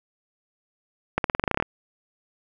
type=accelerating click train; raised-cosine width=0.5 ms; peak=-6 dBFS; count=12; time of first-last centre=1.18-1.625 s; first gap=62 ms; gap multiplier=0.91; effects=none